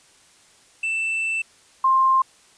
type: tone pair in turn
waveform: triangle / sine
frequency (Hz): 2660 / 1055.6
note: E7 / C6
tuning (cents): +15 / +15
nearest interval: octave + major third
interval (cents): 1600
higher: first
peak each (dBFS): -20 / -14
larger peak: second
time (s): 0.83-1.42 / 1.84-2.22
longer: first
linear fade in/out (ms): 5
effects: white hiss -54 dBFS RMS until 2.57 s + resampled to 22050 Hz